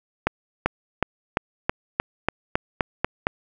accelerating click train, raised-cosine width 0.5 ms, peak -4 dBFS, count 11, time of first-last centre 0.27-3.269 s, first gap 390 ms, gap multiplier 0.94, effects none

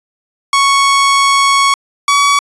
sawtooth tone pair in turn, 1108.7 / 1132.7 Hz, C#6 / C#6, 0 / +37 cents, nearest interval unison, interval 37 cents, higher second, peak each -4 dBFS, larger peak neither, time 0.53-1.74 / 2.08-2.39 s, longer first, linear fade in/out 2 ms, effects resampled to 22050 Hz

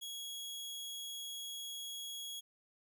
sawtooth tone, 3326 Hz, G#7, 2 cents sharp, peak -39 dBFS, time 0.01-2.41 s, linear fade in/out 20 ms, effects none

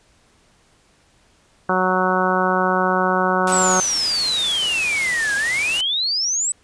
harmonic tone, 185 Hz, F#3, in tune, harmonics 1 / 2 / 3 / 4 / 5 / 6 / 7 / 8, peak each -24 / -24 / -24 / -24 / -24 / -24 / -24 / -24 dBFS, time 1.69-3.8 s, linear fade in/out 2 ms
white noise, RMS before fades -27 dBFS, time 3.47-5.81 s, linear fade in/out 2 ms
sine exponential two-way sweep, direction down then up, 8070 to 1601 to 8070 Hz, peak -18 dBFS, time 3.52-6.52 s, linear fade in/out 2 ms, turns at 5.35 s
effects pink hiss -57 dBFS RMS until 6.63 s + resampled to 22050 Hz

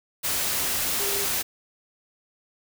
sine tone in noise, 400.7 Hz, G4, 38 cents sharp, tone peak -32 dBFS, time 0.99-1.26 s, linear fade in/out 20 ms, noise white, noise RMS -26 dBFS, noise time 0.23-1.43 s, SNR -9 dB, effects none

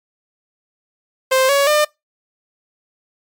sawtooth tone with pitch steps, 523.3 / 560.9 / 601.1 Hz, C5 / C#5 / D5, 0 / +20 / +40 cents, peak -8 dBFS, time 1.31-1.85 s, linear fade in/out 10 ms, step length 180 ms, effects noise-tail reverb RT60 0.2 s tail -24 dB re dry + MP3 96 kbps

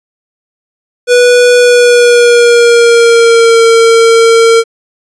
square tone with pitch glide, 490 to 457.2 Hz, B4 to A#4, -14 to -34 cents, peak -3 dBFS, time 1.07-4.64 s, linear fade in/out 50 ms, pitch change -120 cents, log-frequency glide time 1.57-3.64 s, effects resampled to 22050 Hz

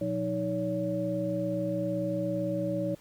sine tone cluster, 121.7 / 179.4 / 313.1 / 566 Hz, B2 / F3 / D#4 / C#5, -25 / +47 / +11 / +36 cents, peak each -37 / -34 / -33 / -31 dBFS, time 0.01-2.95 s, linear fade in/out 5 ms, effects pink hiss -58 dBFS RMS until 3 s

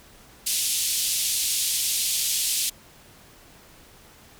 white band-pass noise, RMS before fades -25 dBFS, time 0.46-2.7 s, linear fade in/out 10 ms, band 2900 to 12000 Hz, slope 24 dB/octave, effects pink hiss -51 dBFS RMS until 4.39 s

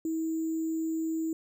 sine tone with sample-and-hold, 321.9 Hz, E4, 41 cents flat, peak -28 dBFS, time 0.05-1.33 s, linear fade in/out 2 ms, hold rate 7350 Hz, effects none

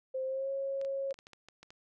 sine tone with pitch glide, 523.3 to 545.8 Hz, C5 to C#5, 0 to -27 cents, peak -32 dBFS, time 0.14-1.13 s, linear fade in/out 10 ms, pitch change +73 cents, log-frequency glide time 0.25-0.5 s
clicks, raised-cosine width 0.2 ms, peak -34 dBFS, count 10, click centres 0.814 / 0.849 / 1.108 / 1.142 / 1.189 / 1.269 / 1.333 / 1.486 / 1.63 / 1.705 s
effects none

